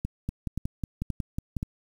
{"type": "two click trains", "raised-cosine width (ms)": 5, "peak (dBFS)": [-17, -17], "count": [4, 8], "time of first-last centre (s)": [[0.05, 1.629], [0.29, 1.567]], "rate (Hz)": [1.9, 5.48], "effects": ["8-bit"]}